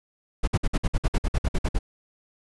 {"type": "noise bursts", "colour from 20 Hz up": "brown", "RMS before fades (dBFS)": -21, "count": 14, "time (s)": [0.43, 1.789], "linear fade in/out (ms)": 10, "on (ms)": 46, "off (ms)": 55, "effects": ["resampled to 24000 Hz"]}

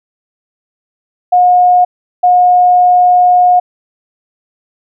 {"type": "tone pair in turn", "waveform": "sine", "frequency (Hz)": [720, 720], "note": ["F#5", "F#5"], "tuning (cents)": [-47, -47], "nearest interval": "unison", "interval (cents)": 0, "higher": "neither", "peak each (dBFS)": -4, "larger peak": "neither", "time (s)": [[1.32, 1.85], [2.23, 3.6]], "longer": "second", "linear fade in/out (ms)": 10, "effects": []}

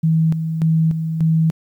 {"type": "tone with tremolo", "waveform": "sine", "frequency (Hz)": 161, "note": "E3", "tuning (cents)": -41, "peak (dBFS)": -12, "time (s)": [0.03, 1.51], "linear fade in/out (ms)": 10, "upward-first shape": "square", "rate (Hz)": 1.7, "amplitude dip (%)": 55, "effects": ["9-bit"]}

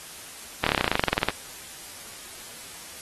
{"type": "slowing click train", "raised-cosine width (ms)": 0.3, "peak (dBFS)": -5, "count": 18, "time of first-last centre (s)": [0.64, 1.286], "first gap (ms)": 25, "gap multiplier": 1.05, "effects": ["white hiss -42 dBFS RMS until 3.01 s", "AAC 32 kbps"]}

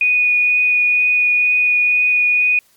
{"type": "tone with vibrato", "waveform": "sine", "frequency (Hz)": 2469, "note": "D#7", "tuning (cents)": -14, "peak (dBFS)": -11, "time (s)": [0.01, 2.59], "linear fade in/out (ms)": 2, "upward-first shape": "triangle", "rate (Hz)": 2.1, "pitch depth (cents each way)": 9, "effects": ["white hiss -55 dBFS RMS until 2.76 s", "MP3 96 kbps"]}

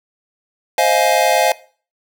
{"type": "chord", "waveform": "square", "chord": "F minor seventh", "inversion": "second", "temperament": "just", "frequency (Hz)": [523.8, 628.6, 698.5, 838.1], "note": ["C5", "Eb5", "F5", "Ab5"], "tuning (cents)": [2, 18, 0, 16], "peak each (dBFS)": [-20, -19, -17, -18], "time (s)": [0.78, 1.52], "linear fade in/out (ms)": 2, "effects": ["noise-tail reverb RT60 0.4 s tail -19 dB re dry"]}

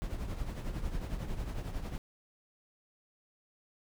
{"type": "noise with tremolo", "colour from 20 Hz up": "brown", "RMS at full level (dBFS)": -34, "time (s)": [0.02, 1.98], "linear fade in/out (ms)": 0, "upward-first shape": "triangle", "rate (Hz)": 11, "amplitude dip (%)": 65, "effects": []}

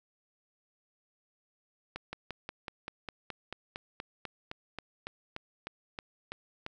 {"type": "slowing click train", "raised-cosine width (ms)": 0.3, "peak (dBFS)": -22, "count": 20, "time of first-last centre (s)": [1.96, 6.664], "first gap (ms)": 170, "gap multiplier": 1.04, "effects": []}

